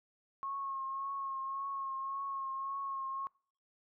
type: tone with vibrato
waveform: sine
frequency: 1087 Hz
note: C#6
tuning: 34 cents flat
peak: -36 dBFS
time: 0.43-3.27 s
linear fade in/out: 0 ms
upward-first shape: triangle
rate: 1.8 Hz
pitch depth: 30 cents each way
effects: noise-tail reverb RT60 0.5 s tail -26 dB re dry